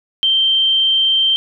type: tone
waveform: sine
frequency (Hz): 3136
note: G7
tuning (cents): 0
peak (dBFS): -11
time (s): 0.23-1.36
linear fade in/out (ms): 0
effects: none